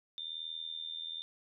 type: tone with amplitude modulation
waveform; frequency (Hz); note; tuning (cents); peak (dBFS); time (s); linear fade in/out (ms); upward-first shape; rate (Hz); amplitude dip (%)
sine; 3600; A7; +39; -35; 0.18-1.22; 0; sine; 81; 85
effects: none